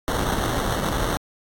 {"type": "noise with sample-and-hold", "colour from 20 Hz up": "pink", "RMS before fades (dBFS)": -24, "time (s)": [0.08, 1.17], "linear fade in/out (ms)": 0, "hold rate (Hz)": 2450, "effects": ["AAC 64 kbps"]}